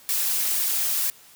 blue noise with flanger, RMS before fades -24 dBFS, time 0.09-1.1 s, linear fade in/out 0 ms, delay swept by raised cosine 1.7 to 7.5 ms, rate 2 Hz, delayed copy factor +0.95, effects white hiss -51 dBFS RMS until 1.35 s

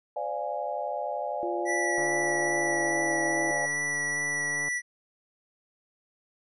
sine chord, D half-diminished seventh, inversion third, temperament equal with one note detuned, 514.9 / 587.3 / 698.5 / 830.6 Hz, C5 / D5 / F5 / Ab5, -28 / 0 / 0 / 0 cents, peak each -37 / -33 / -35 / -34 dBFS, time 0.16-3.66 s, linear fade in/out 5 ms
sine tone with pitch glide, 349.2 to 331.7 Hz, F4 to E4, 0 to +11 cents, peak -31 dBFS, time 1.43-3.51 s, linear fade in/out 0 ms, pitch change -89 cents, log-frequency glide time 2.43-3.13 s
square tone with vibrato, 1953 Hz, B6, 20 cents flat, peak -28 dBFS, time 1.65-4.82 s, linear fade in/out 50 ms, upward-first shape sine, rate 2.4 Hz, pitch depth 10 cents each way
click train, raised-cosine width 1 ms, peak -28 dBFS, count 393, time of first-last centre 1.98-4.683 s, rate 145 Hz
effects resampled to 24000 Hz

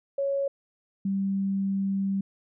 sine tone pair in turn, 554.4 / 195.33 Hz, C#5 / G3, 0 / -6 cents, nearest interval octave + tritone, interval 1806 cents, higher first, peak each -24 / -24 dBFS, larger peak neither, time 0.18-0.48 / 1.05-2.21 s, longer second, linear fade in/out 5 ms, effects none

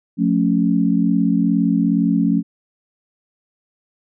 sine chord, F augmented, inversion none, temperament equal with one note detuned, 177.77 / 220 / 277.2 Hz, F3 / A3 / C#4, +31 / 0 / 0 cents, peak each -18 dBFS, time 0.17-2.43 s, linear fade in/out 50 ms, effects none

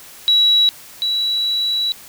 sine tone pair in turn, 3900 / 3918 Hz, B7 / B7, -23 / -15 cents, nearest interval unison, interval 8 cents, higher second, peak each -10 / -16 dBFS, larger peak first, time 0.28-0.69 / 1.02-1.92 s, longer second, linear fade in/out 0 ms, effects white hiss -40 dBFS RMS until 2.08 s

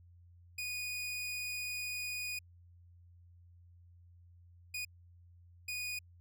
sawtooth tone bursts at uneven times, 2469 Hz, D#7, 14 cents flat, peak -34 dBFS, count 3, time 0.58-2.39 / 4.74-4.85 / 5.68-5.99 s, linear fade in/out 5 ms, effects added 87 Hz sine -57 dBFS peak until 6.2 s

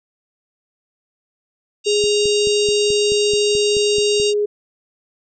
harmonic tone, 933 Hz, A#5, 1 cent sharp, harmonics 3 / 4 / 5 / 6 / 7 / 8 / 9, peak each -23 / -25 / -27 / -29 / -30 / -31 / -32 dBFS, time 1.84-4.34 s, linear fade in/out 50 ms
sine tone, 415.3 Hz, G#4, in tune, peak -15 dBFS, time 1.86-4.46 s, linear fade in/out 10 ms
click train, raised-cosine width 3 ms, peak -18 dBFS, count 11, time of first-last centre 2.04-4.2 s, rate 4.63 Hz
effects none

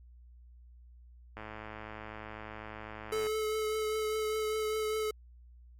click train, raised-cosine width 0.5 ms, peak -28 dBFS, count 206, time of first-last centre 1.37-3.268 s, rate 108 Hz
square tone with vibrato, 432.6 Hz, A4, 29 cents flat, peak -31 dBFS, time 3.12-5.11 s, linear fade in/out 5 ms, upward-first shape triangle, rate 5 Hz, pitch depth 17 cents each way
effects added 60 Hz sine -52 dBFS peak until 5.79 s + MP3 64 kbps

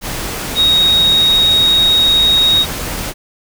sine tone in noise, 3765 Hz, A#7, 16 cents sharp, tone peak -8 dBFS, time 0.55-2.66 s, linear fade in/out 50 ms, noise pink, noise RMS -22 dBFS, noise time 0.01-3.14 s, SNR +11 dB, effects none

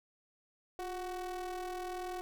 square ring-modulated tone, 188.5 Hz, F#3, 32 cents sharp, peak -36 dBFS, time 0.79-2.21 s, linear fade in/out 0 ms, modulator 545 Hz, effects none

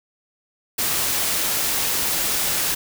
white noise, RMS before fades -22 dBFS, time 0.78-2.75 s, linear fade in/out 10 ms, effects none

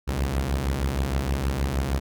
sawtooth beating tone pair, 62.6 / 69 Hz, B1 / C#2, +24 / -7 cents, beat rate 6.4 Hz, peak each -24 / -21 dBFS, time 0.07-2 s, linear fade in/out 20 ms, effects none

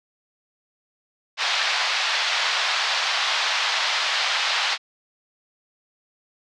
white band-pass noise, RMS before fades -23 dBFS, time 1.37-4.78 s, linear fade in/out 50 ms, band 710 to 4600 Hz, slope 24 dB/octave, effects low-pass 8000 Hz 12 dB/octave

